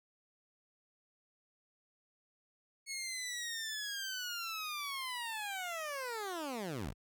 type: linear sweep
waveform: 15% pulse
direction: down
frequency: 2200 to 34.65 Hz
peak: -32 dBFS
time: 2.86-6.94 s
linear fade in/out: 50 ms
effects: none